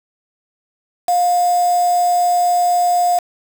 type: tone with quantisation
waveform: sine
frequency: 708 Hz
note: F5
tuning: 23 cents sharp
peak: -12 dBFS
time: 1.08-3.19 s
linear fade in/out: 5 ms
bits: 4
effects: none